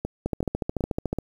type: two click trains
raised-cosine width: 2 ms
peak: -14 / -12 dBFS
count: 4 / 13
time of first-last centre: 0.05-1.186 / 0.26-1.13 s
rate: 2.64 / 13.8 Hz
effects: 8-bit